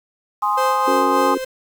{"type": "chord", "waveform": "sine", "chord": "Ab major", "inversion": "none", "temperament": "equal", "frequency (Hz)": [830.6, 1046.5, 1244.5], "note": ["Ab5", "C6", "Eb6"], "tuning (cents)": [0, 0, 0], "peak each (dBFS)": [-21, -19, -22], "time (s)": [0.42, 1.35], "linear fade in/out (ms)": 10}
{"type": "tone with tremolo", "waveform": "45% pulse", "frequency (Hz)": 520, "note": "C5", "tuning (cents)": -11, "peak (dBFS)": -19, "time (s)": [0.57, 1.45], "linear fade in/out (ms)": 10, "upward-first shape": "sine", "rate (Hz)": 3.4, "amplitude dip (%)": 55}
{"type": "harmonic tone", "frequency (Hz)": 92, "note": "F#2", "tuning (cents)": -9, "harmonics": [3, 4, 5], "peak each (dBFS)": [-22, -23, -24], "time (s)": [0.87, 1.38], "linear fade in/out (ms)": 10}
{"effects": ["7-bit"]}